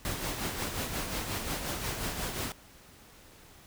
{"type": "noise with tremolo", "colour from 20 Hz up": "pink", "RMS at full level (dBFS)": -33, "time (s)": [0.05, 2.52], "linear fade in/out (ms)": 0, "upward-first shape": "sine", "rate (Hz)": 5.6, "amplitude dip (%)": 45, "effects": ["pink hiss -55 dBFS RMS until 3.66 s"]}